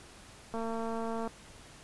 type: click train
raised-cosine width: 1 ms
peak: -24 dBFS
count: 168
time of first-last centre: 0.54-1.276 s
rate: 227 Hz
effects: pink hiss -53 dBFS RMS until 1.83 s + resampled to 24000 Hz